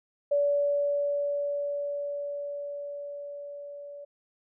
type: tone with level ramp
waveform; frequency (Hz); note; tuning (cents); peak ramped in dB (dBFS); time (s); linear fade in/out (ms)
sine; 574; D5; -40; -21 to -40; 0.31-4.05; 10
effects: none